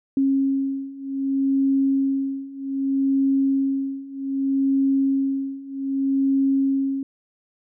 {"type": "beating tone pair", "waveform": "sine", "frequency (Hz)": [271.4, 272.04], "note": ["C#4", "C#4"], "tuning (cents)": [-36, -32], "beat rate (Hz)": 0.64, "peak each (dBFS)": [-23, -21], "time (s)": [0.17, 7.03], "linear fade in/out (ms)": 2, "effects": []}